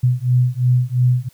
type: beating tone pair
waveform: sine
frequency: 123.47 / 126.37 Hz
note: B2 / B2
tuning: 0 / +40 cents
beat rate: 2.9 Hz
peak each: -16 dBFS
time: 0.03-1.29 s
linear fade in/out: 10 ms
effects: white hiss -54 dBFS RMS until 1.33 s